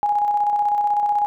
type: tone with tremolo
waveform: sine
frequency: 827 Hz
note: G#5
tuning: 8 cents flat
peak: -15 dBFS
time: 0.03-1.26 s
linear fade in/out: 0 ms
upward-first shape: square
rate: 16 Hz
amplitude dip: 35%
effects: none